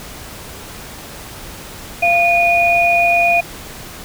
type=tone pair together; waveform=sine; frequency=690 / 2456 Hz; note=F5 / D#7; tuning=-21 / -23 cents; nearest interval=octave + minor seventh; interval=2198 cents; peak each=-13 dBFS; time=2.02-3.41 s; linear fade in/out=10 ms; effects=pink hiss -33 dBFS RMS until 4.04 s